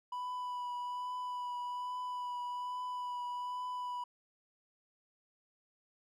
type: tone with vibrato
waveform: triangle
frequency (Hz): 987.8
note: B5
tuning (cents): 0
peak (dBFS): -35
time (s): 0.12-4.04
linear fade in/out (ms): 5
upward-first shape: triangle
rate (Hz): 1.2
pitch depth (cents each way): 18
effects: none